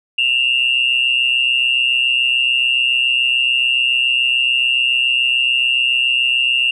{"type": "tone pair together", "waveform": "sine", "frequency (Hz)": [2703, 2830], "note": ["E7", "F7"], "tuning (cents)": [43, 22], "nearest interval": "minor second", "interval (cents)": 79, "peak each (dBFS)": -15, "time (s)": [0.18, 6.71], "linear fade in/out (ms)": 5, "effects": ["tanh soft clip ceiling -5 dBFS"]}